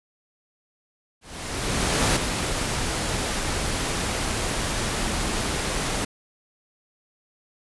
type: noise with ADSR envelope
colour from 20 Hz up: pink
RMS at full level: -20 dBFS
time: 1.21-6.05 s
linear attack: 950 ms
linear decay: 10 ms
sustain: -6 dB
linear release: 6 ms
effects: resampled to 24000 Hz